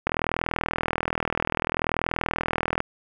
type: click train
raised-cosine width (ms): 0.5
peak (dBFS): -8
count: 112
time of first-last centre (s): 0.07-2.804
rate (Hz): 40.6
effects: 8-bit